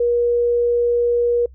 sine tone, 478.2 Hz, A#4, 44 cents sharp, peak -14 dBFS, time 0-1.46 s, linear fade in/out 5 ms, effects noise-tail reverb RT60 0.1 s tail -26 dB re dry + added 64 Hz sine -40 dBFS peak until 1.54 s

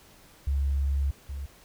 sine tone pair in turn, 69.3 / 69.3 Hz, C#2 / C#2, 0 / 0 cents, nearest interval unison, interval 0 cents, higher neither, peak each -23 / -32 dBFS, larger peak first, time 0.47-1.11 / 1.29-1.46 s, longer first, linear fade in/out 5 ms, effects pink hiss -55 dBFS RMS until 1.64 s

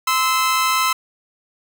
sawtooth tone pair together, 1034 / 1307.7 Hz, C6 / E6, -21 / -14 cents, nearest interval major third, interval 407 cents, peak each -15 dBFS, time 0.07-0.93 s, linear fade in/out 5 ms, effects none

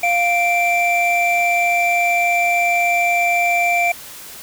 triangle tone pair together, 698.5 / 2349 Hz, F5 / D7, 0 / 0 cents, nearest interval octave + major sixth, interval 2100 cents, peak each -15 dBFS, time 0.03-3.92 s, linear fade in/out 5 ms, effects white hiss -36 dBFS RMS until 4.42 s

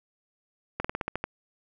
slowing click train, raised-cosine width 0.5 ms, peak -14 dBFS, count 8, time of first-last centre 0.8-1.24 s, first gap 45 ms, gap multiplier 1.11, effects none

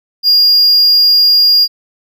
triangle tone, 4829 Hz, D8, 47 cents sharp, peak -4 dBFS, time 0.23-1.68 s, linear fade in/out 50 ms, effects none

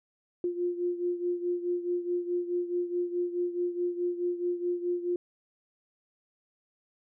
sine beating tone pair, 351.4 / 356.1 Hz, F4 / F4, +11 / +34 cents, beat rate 4.7 Hz, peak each -29 / -34 dBFS, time 0.44-5.16 s, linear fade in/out 2 ms, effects none

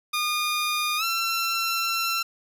15% pulse tone with pitch glide, 1218 to 1351.5 Hz, D#6 to E6, -37 to +43 cents, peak -17 dBFS, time 0.13-2.23 s, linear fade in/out 10 ms, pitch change +180 cents, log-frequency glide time 0.97-1.04 s, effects none

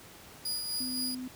sawtooth tone with tremolo, 4895 Hz, D#8, 29 cents flat, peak -28 dBFS, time 0.45-1.15 s, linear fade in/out 5 ms, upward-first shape sine, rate 3.9 Hz, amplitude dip 40%
sine tone, 254.5 Hz, C4, 48 cents flat, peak -36 dBFS, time 0.8-1.28 s, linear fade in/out 5 ms
effects pink hiss -51 dBFS RMS until 1.35 s + high-pass 60 Hz 12 dB/octave

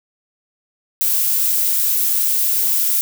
violet noise, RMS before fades -17 dBFS, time 1.01-3.01 s, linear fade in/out 0 ms, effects none

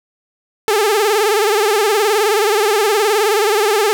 sawtooth tone with vibrato, 420 Hz, G#4, 19 cents sharp, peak -8 dBFS, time 0.68-3.93 s, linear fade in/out 0 ms, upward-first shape sine, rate 19 Hz, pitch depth 110 cents each way, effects none

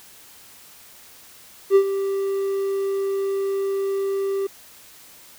triangle tone with ADSR envelope, 392 Hz, G4, in tune, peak -7 dBFS, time 1.7-4.47 s, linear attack 55 ms, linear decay 77 ms, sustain -12 dB, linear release 7 ms, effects white hiss -47 dBFS RMS until 5.38 s

